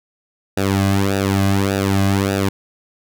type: tone with flanger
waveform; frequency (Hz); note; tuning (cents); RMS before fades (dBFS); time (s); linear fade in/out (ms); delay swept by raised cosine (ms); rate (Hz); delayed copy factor
sawtooth; 98; G2; 0; -17; 0.57-2.49; 5; 0.93 to 2.23; 1.7; -0.95
effects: none